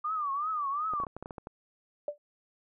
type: tone with vibrato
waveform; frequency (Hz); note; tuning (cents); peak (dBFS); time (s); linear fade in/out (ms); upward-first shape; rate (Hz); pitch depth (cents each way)
sine; 1188; D6; +20; -29; 0.04-1.05; 10; triangle; 2.7; 170
type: clicks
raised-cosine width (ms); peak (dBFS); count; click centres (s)
1; -26; 10; 0.936 / 1.001 / 1.036 / 1.068 / 1.166 / 1.226 / 1.259 / 1.308 / 1.382 / 1.471
type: tone with exponential decay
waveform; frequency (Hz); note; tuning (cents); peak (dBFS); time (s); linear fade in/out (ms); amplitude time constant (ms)
sine; 587.3; D5; 0; -26; 2.08-2.18; 2; 20
effects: none